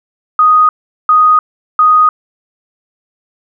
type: tone bursts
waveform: sine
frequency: 1244.5 Hz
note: D#6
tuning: in tune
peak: -4 dBFS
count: 3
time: 0.39-2.09 s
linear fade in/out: 2 ms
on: 300 ms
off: 400 ms
effects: none